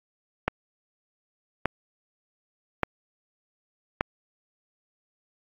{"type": "click train", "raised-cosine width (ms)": 0.5, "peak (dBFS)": -7, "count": 4, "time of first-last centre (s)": [0.48, 4.009], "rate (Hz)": 0.85, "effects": ["AAC 48 kbps"]}